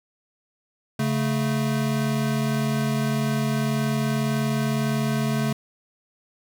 square tone pair together, 140.35 / 220 Hz, C#3 / A3, +22 / 0 cents, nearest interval minor sixth, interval 778 cents, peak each -25 dBFS, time 0.99-5.53 s, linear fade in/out 5 ms, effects none

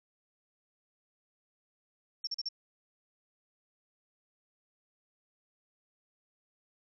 sine tone bursts, 5460 Hz, F8, 40 cents flat, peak -32 dBFS, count 4, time 2.24-2.488 s, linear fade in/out 5 ms, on 32 ms, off 40 ms, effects none

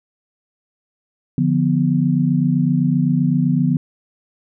sine chord, B diminished, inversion first, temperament equal, 146.83 / 174.61 / 246.9 Hz, D3 / F3 / B3, 0 / 0 / 0 cents, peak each -18 dBFS, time 1.38-3.77 s, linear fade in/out 2 ms, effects none

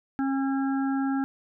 harmonic tone, 270.9 Hz, C#4, 40 cents flat, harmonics 1 / 3 / 5 / 6, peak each -24 / -34 / -38 / -40 dBFS, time 0.19-1.24 s, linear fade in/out 0 ms, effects none

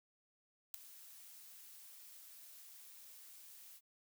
blue noise with ADSR envelope, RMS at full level -36 dBFS, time 0.74-3.81 s, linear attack 3 ms, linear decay 4 ms, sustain -21 dB, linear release 51 ms, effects none

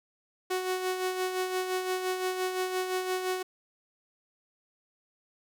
sawtooth tone with tremolo, 370 Hz, F#4, in tune, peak -23 dBFS, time 0.5-3.43 s, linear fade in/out 10 ms, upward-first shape sine, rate 5.8 Hz, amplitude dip 50%, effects none

